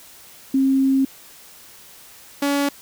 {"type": "tone pair in turn", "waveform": ["sine", "sawtooth"], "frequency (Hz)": [268.3, 283.2], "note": ["C4", "C#4"], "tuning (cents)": [44, 37], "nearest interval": "minor second", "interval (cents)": 93, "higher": "second", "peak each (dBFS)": -14, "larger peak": "neither", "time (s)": [[0.54, 1.05], [2.42, 2.69]], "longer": "first", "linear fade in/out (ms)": 5, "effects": ["white hiss -45 dBFS RMS until 2.81 s"]}